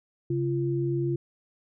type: tone pair together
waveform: sine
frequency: 136.1 / 343.7 Hz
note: C#3 / F4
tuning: -31 / -28 cents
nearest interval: octave + major third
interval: 1603 cents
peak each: -27 dBFS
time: 0.3-1.16 s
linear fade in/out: 5 ms
effects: none